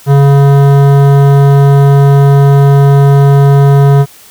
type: tone with hard clipping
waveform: sine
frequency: 140 Hz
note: C#3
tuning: 18 cents sharp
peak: -4 dBFS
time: 0.06-4.06 s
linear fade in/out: 50 ms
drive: 15 dB
effects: white hiss -37 dBFS RMS until 4.3 s